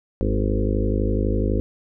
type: harmonic tone with a mistuned harmonic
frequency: 52 Hz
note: G#1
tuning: 3 cents sharp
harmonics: 1 / 2 / 4 / 5 / 6 / 7 / 8 / 9 / 10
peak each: -22 / -25 / -28 / -29 / -30 / -30 / -31 / -32 / -32 dBFS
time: 0.21-1.6 s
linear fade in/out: 0 ms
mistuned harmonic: 8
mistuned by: +16 cents
effects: none